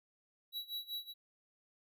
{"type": "tone with tremolo", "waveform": "square", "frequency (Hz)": 3908, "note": "B7", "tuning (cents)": -19, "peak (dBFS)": -38, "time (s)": [0.52, 1.14], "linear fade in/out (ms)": 50, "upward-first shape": "sine", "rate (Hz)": 5.2, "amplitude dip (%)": 90, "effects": []}